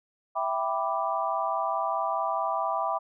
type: chord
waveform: sine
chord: E minor seventh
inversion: none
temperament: equal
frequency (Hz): 659.3 / 784 / 987.8 / 1174.7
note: E5 / G5 / B5 / D6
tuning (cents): 0 / 0 / 0 / 0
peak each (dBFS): -31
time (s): 0.35-2.99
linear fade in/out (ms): 20
effects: none

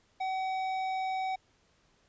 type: tone with tanh clipping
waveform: sine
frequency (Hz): 757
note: F#5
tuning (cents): +39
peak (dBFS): -32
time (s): 0.2-1.36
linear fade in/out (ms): 10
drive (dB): 12
effects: pink hiss -68 dBFS RMS until 2.08 s + resampled to 16000 Hz

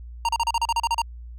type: tone bursts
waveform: square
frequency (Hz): 929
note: A#5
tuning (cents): -6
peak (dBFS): -20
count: 11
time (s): 0.25-1.018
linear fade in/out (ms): 2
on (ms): 38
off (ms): 35
effects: added 59 Hz sine -36 dBFS peak until 1.38 s + low-pass 9000 Hz 12 dB/octave

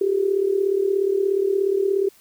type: tone with amplitude modulation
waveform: sine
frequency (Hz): 392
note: G4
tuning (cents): 0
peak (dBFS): -14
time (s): 0.01-2.09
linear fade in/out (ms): 5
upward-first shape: sine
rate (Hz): 36.9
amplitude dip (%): 75
effects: white hiss -54 dBFS RMS until 2.2 s

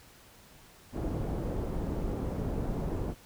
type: low-pass noise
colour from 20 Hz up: pink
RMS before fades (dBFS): -33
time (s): 0.92-3.15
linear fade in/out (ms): 50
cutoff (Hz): 530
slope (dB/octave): 12
effects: pink hiss -56 dBFS RMS until 3.25 s

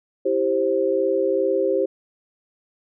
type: chord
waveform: sine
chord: C major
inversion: first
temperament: equal with one note detuned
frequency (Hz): 329.6 / 392 / 527.5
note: E4 / G4 / C5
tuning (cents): 0 / 0 / +14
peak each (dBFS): -26 / -21 / -21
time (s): 0.25-1.86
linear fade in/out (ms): 10
effects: none

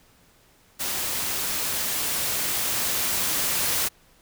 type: noise with level ramp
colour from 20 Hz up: white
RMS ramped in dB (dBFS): -28 to -24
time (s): 0.79-3.89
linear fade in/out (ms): 20
effects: pink hiss -58 dBFS RMS until 4.21 s

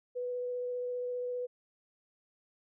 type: tone with vibrato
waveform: sine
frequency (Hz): 493.9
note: B4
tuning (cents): 0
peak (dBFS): -33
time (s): 0.15-1.47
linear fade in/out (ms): 20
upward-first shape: sine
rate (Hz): 15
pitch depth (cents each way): 8
effects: none

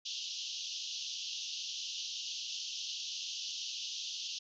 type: band-pass noise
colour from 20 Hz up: pink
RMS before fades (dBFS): -41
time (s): 0.05-4.39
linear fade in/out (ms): 10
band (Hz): 2800 to 6400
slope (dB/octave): 96
effects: none

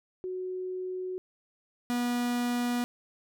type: tone pair in turn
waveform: sine / 45% pulse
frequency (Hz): 369.2 / 242.7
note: F#4 / B3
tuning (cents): -4 / -30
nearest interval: perfect fifth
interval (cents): 726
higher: first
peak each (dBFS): -32 / -27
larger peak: second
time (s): 0.24-1.18 / 1.9-2.84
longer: neither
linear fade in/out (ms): 0
effects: none

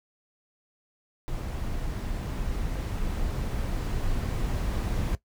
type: noise with level ramp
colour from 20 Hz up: brown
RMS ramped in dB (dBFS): -32 to -27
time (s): 1.28-5.15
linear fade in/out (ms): 0
effects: noise-tail reverb RT60 0.1 s tail -17 dB re dry

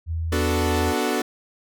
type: tone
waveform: sine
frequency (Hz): 82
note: E2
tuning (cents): -9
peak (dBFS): -23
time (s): 0.06-0.94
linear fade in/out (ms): 50
type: chord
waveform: sawtooth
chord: B minor seventh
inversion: none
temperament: equal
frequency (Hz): 246.9 / 293.7 / 370 / 440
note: B3 / D4 / F#4 / A4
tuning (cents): 0 / 0 / 0 / 0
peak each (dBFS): -23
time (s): 0.32-1.22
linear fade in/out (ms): 5
effects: none

